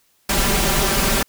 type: noise with comb filter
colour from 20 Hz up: pink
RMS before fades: -18 dBFS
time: 0.29-1.23 s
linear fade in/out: 5 ms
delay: 5.1 ms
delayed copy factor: +0.95
effects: white hiss -61 dBFS RMS until 1.28 s